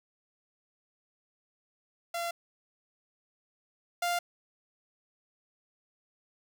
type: tone pair in turn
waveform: sawtooth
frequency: 684 / 698.4 Hz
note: F5 / F5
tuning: -36 / 0 cents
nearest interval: unison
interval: 36 cents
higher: second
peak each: -28 / -24 dBFS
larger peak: second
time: 2.14-2.31 / 4.02-4.19 s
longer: neither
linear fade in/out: 5 ms
effects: none